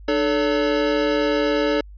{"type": "tone cluster", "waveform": "square", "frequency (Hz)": [300.2, 436.4, 568], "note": ["D4", "A4", "C#5"], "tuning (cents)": [38, -14, 42], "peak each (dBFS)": -23, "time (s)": [0.08, 1.81], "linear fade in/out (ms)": 5, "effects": ["added 50 Hz sine -38 dBFS peak until 1.97 s", "resampled to 11025 Hz"]}